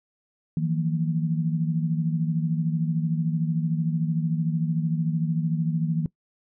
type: tone cluster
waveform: sine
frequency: 160.7 / 174 / 231.2 Hz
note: E3 / F3 / A#3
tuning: -44 / -6 / -14 cents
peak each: -23 / -29 / -32 dBFS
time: 0.57-6.06 s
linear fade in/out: 2 ms
effects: noise-tail reverb RT60 0.1 s tail -20 dB re dry